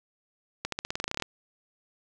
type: accelerating click train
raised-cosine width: 0.2 ms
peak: -13 dBFS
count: 14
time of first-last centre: 0.65-1.223 s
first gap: 73 ms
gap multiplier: 0.91
effects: none